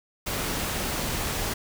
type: noise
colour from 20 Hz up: pink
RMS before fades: -29 dBFS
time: 0.26-1.54 s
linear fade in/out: 10 ms
effects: none